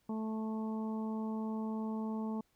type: harmonic tone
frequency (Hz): 219.2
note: A3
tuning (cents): -6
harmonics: 1 / 2 / 3 / 4 / 5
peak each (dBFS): -35 / -45 / -51 / -47 / -52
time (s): 0.09-2.41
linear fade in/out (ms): 5
effects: pink hiss -75 dBFS RMS until 2.55 s